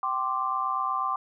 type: chord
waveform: sine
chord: G suspended fourth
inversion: none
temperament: equal with one note detuned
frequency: 774.1 / 1046.5 / 1174.7 Hz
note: G5 / C6 / D6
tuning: -22 / 0 / 0 cents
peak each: -33 / -29 / -28 dBFS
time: 0.03-1.16 s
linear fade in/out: 2 ms
effects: none

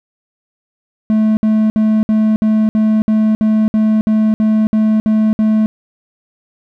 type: tone bursts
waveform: triangle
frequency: 216.9 Hz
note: A3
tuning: 25 cents flat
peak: -7 dBFS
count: 14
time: 1.1-5.66 s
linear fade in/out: 0 ms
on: 270 ms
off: 60 ms
effects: none

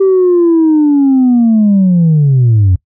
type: linear sweep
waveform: sine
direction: down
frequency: 390 to 87.31 Hz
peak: -3 dBFS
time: 0-2.76 s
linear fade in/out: 10 ms
effects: noise-tail reverb RT60 0.1 s tail -23 dB re dry + tanh soft clip ceiling -3 dBFS

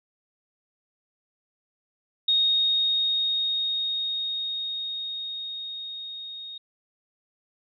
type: tone with level ramp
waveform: sine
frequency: 3725 Hz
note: A#7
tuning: 2 cents flat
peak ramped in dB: -18 to -36 dBFS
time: 2.28-6.58 s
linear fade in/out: 5 ms
effects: none

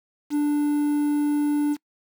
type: tone with quantisation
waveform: triangle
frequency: 293.7 Hz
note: D4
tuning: in tune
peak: -17 dBFS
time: 0.3-1.77 s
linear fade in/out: 50 ms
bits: 7
effects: noise-tail reverb RT60 0.1 s tail -25 dB re dry

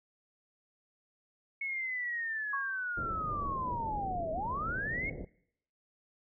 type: linear two-way sweep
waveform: sine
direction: down then up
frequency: 2206 to 623 to 2206 Hz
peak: -33 dBFS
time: 1.61-5.1 s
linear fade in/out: 5 ms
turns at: 4.32 s
type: tone with exponential decay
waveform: sine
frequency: 1108.7 Hz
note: C#6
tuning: in tune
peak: -31 dBFS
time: 2.53-2.97 s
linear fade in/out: 5 ms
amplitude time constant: 94 ms
type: low-pass noise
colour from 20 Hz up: pink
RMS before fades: -41 dBFS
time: 2.97-5.25 s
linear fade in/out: 5 ms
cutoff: 640 Hz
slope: 48 dB/octave
effects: noise-tail reverb RT60 0.7 s tail -22 dB re dry

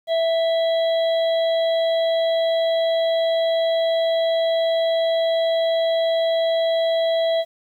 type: harmonic tone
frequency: 659.3 Hz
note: E5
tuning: in tune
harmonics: 1 / 3 / 5 / 6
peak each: -17 / -35 / -31 / -35 dBFS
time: 0.07-7.45 s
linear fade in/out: 50 ms
effects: 9-bit

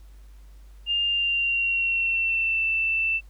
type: tone with pitch glide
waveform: sine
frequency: 2808 to 2664 Hz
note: F7 to E7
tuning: +9 to +18 cents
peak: -21 dBFS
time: 0.86-3.21 s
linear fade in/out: 50 ms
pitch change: -91 cents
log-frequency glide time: 1.03-2.64 s
effects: added 50 Hz sine -44 dBFS peak until 3.29 s + pink hiss -62 dBFS RMS until 3.29 s

